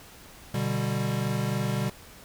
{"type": "chord", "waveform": "square", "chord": "G major", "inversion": "first", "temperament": "equal", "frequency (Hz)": [123.47, 146.83, 196], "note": ["B2", "D3", "G3"], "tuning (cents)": [0, 0, 0], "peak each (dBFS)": [-30, -32, -31], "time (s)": [0.54, 1.9], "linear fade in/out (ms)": 5, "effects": ["pink hiss -49 dBFS RMS until 2.24 s"]}